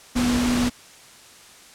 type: tone in noise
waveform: sine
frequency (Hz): 244.8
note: B3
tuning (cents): -15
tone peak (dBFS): -19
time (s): 0.15-0.7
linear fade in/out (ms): 20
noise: pink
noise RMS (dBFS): -26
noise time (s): 0.15-0.7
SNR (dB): +4
effects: white hiss -47 dBFS RMS until 1.74 s + low-pass 9000 Hz 12 dB/octave